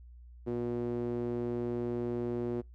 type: tone with band-pass filter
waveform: sawtooth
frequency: 120 Hz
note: B2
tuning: 49 cents flat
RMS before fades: -34 dBFS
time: 0.46-2.62 s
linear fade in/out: 20 ms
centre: 340 Hz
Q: 2.8
effects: noise-tail reverb RT60 0.2 s tail -26 dB re dry + added 60 Hz sine -49 dBFS peak until 2.74 s